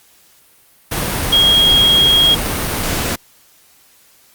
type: tone in noise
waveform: sine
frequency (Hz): 3270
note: G#7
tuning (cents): -28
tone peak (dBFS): -8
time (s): 1.32-2.35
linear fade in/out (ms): 10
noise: pink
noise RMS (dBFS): -19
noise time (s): 0.91-3.16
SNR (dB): +8
effects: white hiss -50 dBFS RMS until 4.34 s + Opus 48 kbps